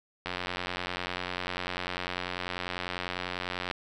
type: click train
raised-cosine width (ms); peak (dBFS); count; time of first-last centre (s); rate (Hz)
0.3; -16; 312; 0.26-3.712; 90.1
effects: none